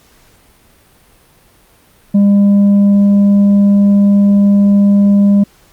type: tone with tanh clipping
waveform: triangle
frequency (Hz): 201.3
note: G3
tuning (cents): +46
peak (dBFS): -6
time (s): 2.14-5.44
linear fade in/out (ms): 10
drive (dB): 8
effects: pink hiss -48 dBFS RMS until 5.72 s + Opus 48 kbps